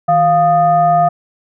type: tone with frequency modulation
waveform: sine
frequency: 698.5 Hz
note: F5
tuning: in tune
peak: -8 dBFS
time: 0.08-1.09 s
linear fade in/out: 10 ms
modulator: 540 Hz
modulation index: 0.57
effects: none